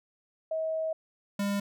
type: tone pair in turn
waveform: sine / square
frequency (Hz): 639 / 201.3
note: D#5 / G3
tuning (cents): +46 / +46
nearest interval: octave + minor sixth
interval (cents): 2000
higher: first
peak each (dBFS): -28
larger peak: neither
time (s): 0.51-0.93 / 1.39-1.6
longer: first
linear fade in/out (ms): 5
effects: none